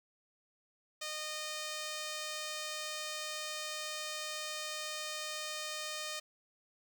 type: tone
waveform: 5% pulse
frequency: 614 Hz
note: D#5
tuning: 23 cents flat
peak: -27 dBFS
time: 1.01-6.2 s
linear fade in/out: 10 ms
effects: none